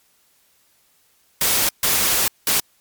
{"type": "noise bursts at uneven times", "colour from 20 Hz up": "white", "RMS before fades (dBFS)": -18, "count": 3, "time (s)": [[1.41, 1.69], [1.83, 2.28], [2.47, 2.6]], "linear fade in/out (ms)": 2, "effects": ["white hiss -60 dBFS RMS until 2.8 s", "MP3 96 kbps"]}